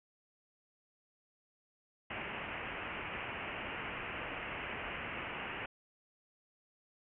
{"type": "low-pass noise", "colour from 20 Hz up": "white", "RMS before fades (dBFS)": -42, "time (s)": [2.1, 5.66], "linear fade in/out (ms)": 5, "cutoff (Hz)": 2900, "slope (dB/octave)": 96, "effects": []}